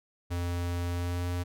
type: tone with pitch glide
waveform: square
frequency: 87.31 to 88.38 Hz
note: F2 to F2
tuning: 0 to +21 cents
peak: -30 dBFS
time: 0.3-1.44 s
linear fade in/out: 20 ms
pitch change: +21 cents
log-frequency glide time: 0.9-1.27 s
effects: none